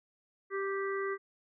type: harmonic tone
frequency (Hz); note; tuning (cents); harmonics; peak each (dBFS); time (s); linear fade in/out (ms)
392; G4; 0; 1 / 3 / 4 / 5; -33 / -39 / -43 / -41; 0.5-1.18; 50
effects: none